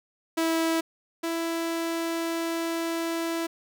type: tone pair in turn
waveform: sawtooth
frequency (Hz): 327 / 331.8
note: E4 / E4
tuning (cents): -14 / +11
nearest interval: unison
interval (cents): 25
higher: second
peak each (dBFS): -19 / -23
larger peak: first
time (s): 0.37-0.81 / 1.23-3.47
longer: second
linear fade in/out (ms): 10
effects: none